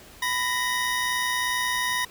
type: tone pair together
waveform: 25% pulse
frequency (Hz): 993.7 / 1865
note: B5 / A#6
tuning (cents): +10 / 0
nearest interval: major seventh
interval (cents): 1090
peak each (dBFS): -23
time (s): 0.22-2.05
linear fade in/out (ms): 5
effects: pink hiss -48 dBFS RMS until 2.1 s